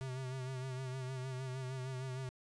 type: tone with vibrato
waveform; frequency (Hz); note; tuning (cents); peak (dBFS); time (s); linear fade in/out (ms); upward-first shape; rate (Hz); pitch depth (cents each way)
square; 130; C3; -11; -40; 0.01-2.29; 0; sine; 6.5; 45
effects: resampled to 22050 Hz